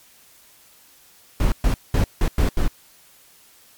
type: noise bursts at uneven times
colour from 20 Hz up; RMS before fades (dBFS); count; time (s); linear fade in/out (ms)
brown; -17; 6; 1.4-1.52 / 1.64-1.74 / 1.94-2.04 / 2.21-2.28 / 2.38-2.49 / 2.57-2.68; 2
effects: white hiss -52 dBFS RMS until 3.77 s + MP3 96 kbps